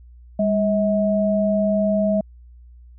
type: tone pair together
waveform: sine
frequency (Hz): 201.6 / 640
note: G3 / D#5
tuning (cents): +49 / +49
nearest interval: octave + minor sixth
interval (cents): 2000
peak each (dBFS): -19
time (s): 0.39-2.21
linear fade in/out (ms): 5
effects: added 60 Hz sine -42 dBFS peak until 2.98 s